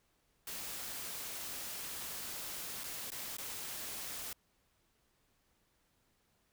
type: noise with dropouts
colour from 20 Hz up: white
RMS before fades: -43 dBFS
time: 0.47-4.33 s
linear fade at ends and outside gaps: 2 ms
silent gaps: 2.836-2.84 / 3.104-3.118 / 3.369-3.383 s
effects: pink hiss -75 dBFS RMS until 6.52 s